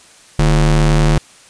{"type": "ring-modulated tone", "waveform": "square", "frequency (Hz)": 93.7, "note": "F#2", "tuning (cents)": 22, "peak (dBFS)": -7, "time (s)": [0.39, 1.18], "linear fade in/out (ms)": 0, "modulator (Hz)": 54.4, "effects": ["white hiss -44 dBFS RMS until 1.49 s", "resampled to 22050 Hz"]}